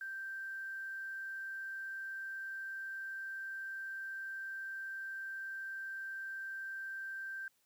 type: tone with quantisation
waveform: sine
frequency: 1568 Hz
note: G6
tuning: in tune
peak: -40 dBFS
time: 0.01-7.48 s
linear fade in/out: 2 ms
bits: 11
effects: white hiss -75 dBFS RMS until 7.65 s